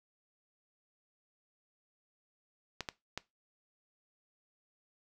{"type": "clicks", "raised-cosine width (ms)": 0.2, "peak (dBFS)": -19, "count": 3, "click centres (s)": [2.807, 2.888, 3.176], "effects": ["noise-tail reverb RT60 0.2 s tail -19 dB re dry"]}